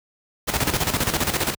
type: noise with tremolo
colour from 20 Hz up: pink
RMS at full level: -20 dBFS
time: 0.47-1.55 s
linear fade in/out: 20 ms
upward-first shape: square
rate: 15 Hz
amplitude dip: 65%
effects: high-pass 60 Hz 12 dB/octave